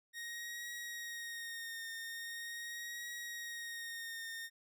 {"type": "tone with vibrato", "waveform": "sawtooth", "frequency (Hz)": 1864.7, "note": "A#6", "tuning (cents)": 0, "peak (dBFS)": -39, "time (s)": [0.13, 4.5], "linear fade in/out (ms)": 50, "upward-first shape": "triangle", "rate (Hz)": 0.42, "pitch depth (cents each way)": 35, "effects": []}